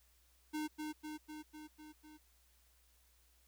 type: tone with echo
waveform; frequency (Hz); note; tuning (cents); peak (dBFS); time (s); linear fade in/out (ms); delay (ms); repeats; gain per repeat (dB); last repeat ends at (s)
square; 305.8; D#4; -30; -38; 0.53-0.68; 20; 250; 6; -3; 2.18
effects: added 60 Hz sine -70 dBFS peak until 3.47 s + white hiss -72 dBFS RMS until 3.47 s